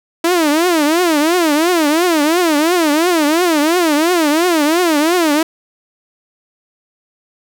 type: tone with vibrato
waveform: sawtooth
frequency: 324.3 Hz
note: E4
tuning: 28 cents flat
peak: -7 dBFS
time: 0.24-5.43 s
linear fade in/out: 5 ms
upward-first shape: triangle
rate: 2.9 Hz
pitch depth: 230 cents each way
effects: none